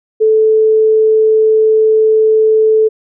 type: tone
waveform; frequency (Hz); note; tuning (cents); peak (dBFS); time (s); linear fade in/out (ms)
sine; 437.1; A4; -11; -6; 0.2-2.89; 20
effects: none